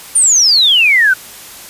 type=exponential sweep; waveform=sine; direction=down; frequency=9397 to 1465 Hz; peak=-6 dBFS; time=0.15-1.14 s; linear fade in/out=10 ms; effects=white hiss -33 dBFS RMS until 1.69 s + resampled to 32000 Hz